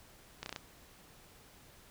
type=slowing click train; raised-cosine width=0.2 ms; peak=-22 dBFS; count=5; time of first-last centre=0.43-0.562 s; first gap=31 ms; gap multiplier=1.04; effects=pink hiss -59 dBFS RMS until 1.9 s